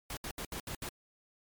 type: noise bursts at uneven times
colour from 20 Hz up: pink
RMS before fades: -40 dBFS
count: 6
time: 0.1-0.17 / 0.24-0.31 / 0.38-0.45 / 0.52-0.6 / 0.67-0.75 / 0.82-0.89 s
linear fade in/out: 2 ms
effects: MP3 96 kbps

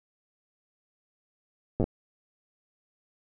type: slowing click train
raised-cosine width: 2 ms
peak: -13 dBFS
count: 5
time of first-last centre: 1.8-1.841 s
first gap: 8 ms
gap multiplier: 1.16
effects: none

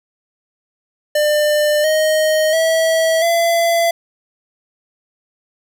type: tone with pitch steps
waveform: square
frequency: 598 / 623 / 649.1 / 676.3 Hz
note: D5 / D#5 / E5 / E5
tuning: +31 / +2 / -27 / +44 cents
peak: -13 dBFS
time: 1.15-3.91 s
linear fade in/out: 5 ms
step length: 690 ms
effects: none

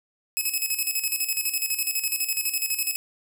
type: tone with tremolo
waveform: 5% pulse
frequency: 2571 Hz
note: E7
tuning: 44 cents flat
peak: -13 dBFS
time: 0.37-2.96 s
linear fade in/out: 0 ms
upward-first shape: square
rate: 12 Hz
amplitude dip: 65%
effects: none

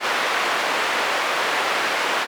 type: band-pass noise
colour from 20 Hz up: white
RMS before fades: -22 dBFS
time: 0-2.27 s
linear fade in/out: 50 ms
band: 460 to 2000 Hz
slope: 12 dB/octave
effects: none

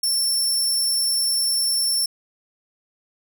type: tone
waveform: 25% pulse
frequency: 5410 Hz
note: E8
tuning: 44 cents sharp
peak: -14 dBFS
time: 0.03-2.06 s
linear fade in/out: 5 ms
effects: none

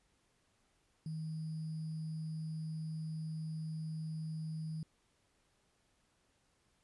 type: tone with sample-and-hold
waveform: sine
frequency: 158.1 Hz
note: D#3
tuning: 28 cents sharp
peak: -38 dBFS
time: 1.06-4.83 s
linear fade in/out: 2 ms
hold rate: 4900 Hz
effects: pink hiss -75 dBFS RMS until 6.83 s + resampled to 24000 Hz

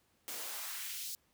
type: noise with high-pass filter sweep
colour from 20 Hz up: white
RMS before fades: -42 dBFS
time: 0.28-1.15 s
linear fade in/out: 0 ms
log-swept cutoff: 260 to 5000 Hz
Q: 1.2
effects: pink hiss -73 dBFS RMS until 1.33 s + high-pass 60 Hz 12 dB/octave

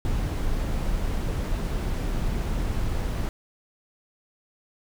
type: noise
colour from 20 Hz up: brown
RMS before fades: -26 dBFS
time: 0.05-3.29 s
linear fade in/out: 0 ms
effects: none

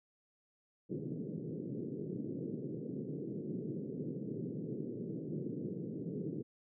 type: band-pass noise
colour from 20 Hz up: pink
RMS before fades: -41 dBFS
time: 0.89-6.43 s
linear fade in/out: 20 ms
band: 130 to 450 Hz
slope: 48 dB/octave
effects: none

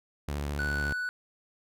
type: tone with vibrato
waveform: sawtooth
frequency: 72.3 Hz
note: D2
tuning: 27 cents flat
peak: -27 dBFS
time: 0.28-0.93 s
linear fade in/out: 5 ms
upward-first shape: sine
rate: 14 Hz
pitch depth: 44 cents each way
type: tone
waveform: triangle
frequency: 1482 Hz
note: F#6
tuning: 2 cents sharp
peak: -28 dBFS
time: 0.59-1.09 s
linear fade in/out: 0 ms
effects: none

